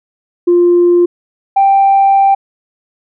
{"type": "tone pair in turn", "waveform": "sine", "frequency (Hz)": [350, 785.7], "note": ["F4", "G5"], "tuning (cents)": [4, 4], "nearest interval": "octave + major second", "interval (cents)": 1400, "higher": "second", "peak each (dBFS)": -4, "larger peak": "neither", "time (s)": [[0.47, 1.06], [1.56, 2.35]], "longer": "second", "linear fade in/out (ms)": 10, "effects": ["tanh soft clip ceiling -2 dBFS"]}